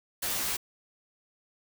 white noise with comb filter, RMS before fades -31 dBFS, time 0.22-0.57 s, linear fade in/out 10 ms, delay 12 ms, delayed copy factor -0.95, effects none

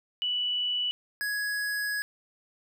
sine / square tone pair in turn, 2959 / 1671.3 Hz, F#7 / G#6, -1 / +10 cents, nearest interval minor seventh, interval 989 cents, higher first, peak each -26 / -29 dBFS, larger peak first, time 0.22-0.91 / 1.21-2.02 s, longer second, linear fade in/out 0 ms, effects none

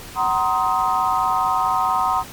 sine chord, C half-diminished seventh, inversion second, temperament just, 753.5 / 941.9 / 1046.5 / 1255.8 Hz, Gb5 / Bb5 / C6 / Eb6, +31 / +18 / 0 / +16 cents, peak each -22 dBFS, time 0.15-2.24 s, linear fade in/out 50 ms, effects pink hiss -37 dBFS RMS until 2.32 s + MP3 96 kbps

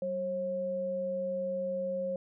sine tone pair together, 190.8 / 539.7 Hz, G3 / C#5, -47 / -46 cents, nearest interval octave + tritone, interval 1801 cents, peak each -40 / -31 dBFS, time 0.02-2.16 s, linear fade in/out 2 ms, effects none

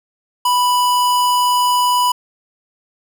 square tone, 987.8 Hz, B5, in tune, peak -13 dBFS, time 0.45-2.12 s, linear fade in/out 5 ms, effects none

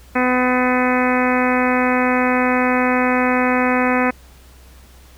harmonic tone with a mistuned harmonic, 251.8 Hz, B3, 34 cents sharp, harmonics 1 / 2 / 3 / 4 / 5 / 6 / 7 / 8 / 9 / 10, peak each -18 / -21 / -23 / -24 / -25 / -26 / -26 / -27 / -28 / -28 dBFS, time 0.15-4.11 s, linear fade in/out 10 ms, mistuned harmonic 9, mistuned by -38 cents, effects added 63 Hz sine -43 dBFS peak until 5.17 s + pink hiss -49 dBFS RMS until 5.17 s

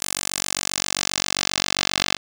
10% pulse tone with band-pass filter sweep, 47.53 Hz, F#1, 47 cents sharp, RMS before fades -25 dBFS, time 0-2.17 s, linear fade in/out 10 ms, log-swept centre 9000 to 4000 Hz, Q 1.2, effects none

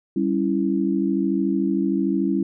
sine chord, C# diminished, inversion second, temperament equal with one note detuned, 196 / 277.2 / 330.6 Hz, G3 / C#4 / E4, 0 / 0 / +5 cents, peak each -23 dBFS, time 0.16-2.43 s, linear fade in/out 5 ms, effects none

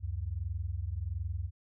sine tone pair together, 71.09 / 92.5 Hz, C#2 / F#2, +44 / 0 cents, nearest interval perfect fourth, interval 456 cents, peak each -36 / -35 dBFS, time 0-1.51 s, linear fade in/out 50 ms, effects none

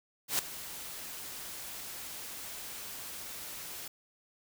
white noise with ADSR envelope, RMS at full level -28 dBFS, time 0.28-3.88 s, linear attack 110 ms, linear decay 3 ms, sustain -15 dB, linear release 4 ms, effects none

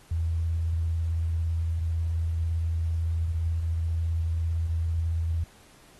sine tone with vibrato, 82.41 Hz, E2, in tune, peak -24 dBFS, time 0.11-5.44 s, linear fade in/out 5 ms, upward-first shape triangle, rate 18 Hz, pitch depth 39 cents each way, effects pink hiss -56 dBFS RMS until 5.99 s + AAC 32 kbps

